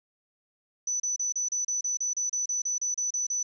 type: tone bursts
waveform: sine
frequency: 5980 Hz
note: F#8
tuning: 17 cents sharp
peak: -26 dBFS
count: 16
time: 0.87-3.43 s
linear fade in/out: 5 ms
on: 130 ms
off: 32 ms
effects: none